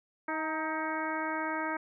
harmonic tone with a mistuned harmonic, 315.9 Hz, D#4, 26 cents sharp, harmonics 1 / 2 / 3 / 4 / 5 / 6 / 7, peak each -37 / -39 / -36 / -39 / -38 / -43 / -42 dBFS, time 0.28-1.77 s, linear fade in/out 5 ms, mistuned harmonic 3, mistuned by -29 cents, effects none

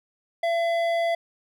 sine tone with hard clipping, 675 Hz, E5, 41 cents sharp, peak -23 dBFS, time 0.43-1.15 s, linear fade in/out 5 ms, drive 10 dB, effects none

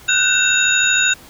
sine tone cluster, 1469 / 1542 / 2690 / 3746 / 6900 Hz, F#6 / G6 / E7 / A#7 / A8, -13 / -29 / +34 / +8 / -35 cents, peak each -19 dBFS, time 0.08-1.14 s, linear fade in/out 10 ms, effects pink hiss -42 dBFS RMS until 1.29 s

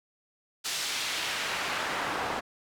pink noise with band-pass filter sweep, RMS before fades -32 dBFS, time 0.64-2.41 s, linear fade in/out 20 ms, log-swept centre 5200 to 840 Hz, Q 0.8, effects none

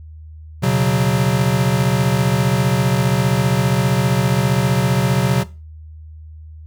square chord, B suspended second, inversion none, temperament equal, 123.47 / 138.59 / 185 Hz, B2 / C#3 / F#3, 0 / 0 / 0 cents, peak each -19 dBFS, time 0.62-5.44 s, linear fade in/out 20 ms, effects noise-tail reverb RT60 0.3 s tail -18 dB re dry + added 78 Hz sine -34 dBFS peak until 6.66 s

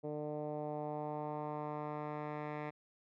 10% pulse tone with low-pass filter sweep, 150 Hz, D3, 37 cents sharp, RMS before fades -41 dBFS, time 0.03-2.71 s, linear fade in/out 20 ms, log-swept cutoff 520 to 1800 Hz, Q 2, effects none

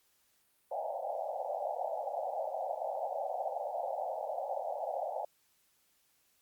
white band-pass noise, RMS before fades -37 dBFS, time 0.71-5.25 s, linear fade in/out 5 ms, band 530 to 830 Hz, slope 96 dB/octave, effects white hiss -72 dBFS RMS until 6.41 s + Opus 48 kbps

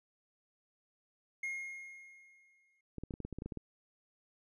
triangle tone with exponential decay, 2144 Hz, C7, 42 cents sharp, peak -33 dBFS, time 1.43-2.81 s, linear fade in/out 5 ms, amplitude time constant 300 ms
clicks, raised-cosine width 3 ms, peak -28 dBFS, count 12, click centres 2.983 / 3.036 / 3.108 / 3.139 / 3.203 / 3.25 / 3.327 / 3.386 / 3.421 / 3.46 / 3.522 / 3.573 s
effects resampled to 24000 Hz

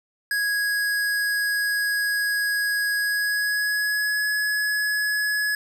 square tone with pitch glide, 1659 to 1690.9 Hz, G#6 to G#6, -2 to +31 cents, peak -22 dBFS, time 0.31-5.55 s, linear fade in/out 2 ms, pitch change +33 cents, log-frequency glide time 2.95-4.26 s, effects none

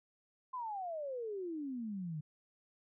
sine exponential sweep, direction down, 1046.5 to 146.9 Hz, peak -38 dBFS, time 0.53-2.21 s, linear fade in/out 10 ms, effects none

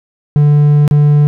triangle tone with dropouts, 147.1 Hz, D3, 3 cents sharp, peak -3 dBFS, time 0.36-1.27 s, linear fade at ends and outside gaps 0 ms, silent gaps 0.878-0.911 s, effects none

